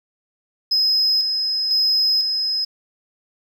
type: tone with tremolo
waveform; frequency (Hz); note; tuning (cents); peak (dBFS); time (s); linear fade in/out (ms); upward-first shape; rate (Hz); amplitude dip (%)
sine; 5090; D#8; +39; -13; 0.71-2.65; 10; square; 1; 45
effects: tanh soft clip ceiling -12 dBFS + 8-bit